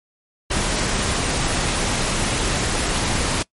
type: noise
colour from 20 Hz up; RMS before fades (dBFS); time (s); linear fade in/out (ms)
pink; -21; 0.5-3.43; 10
effects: noise-tail reverb RT60 0.1 s tail -22 dB re dry + MP3 48 kbps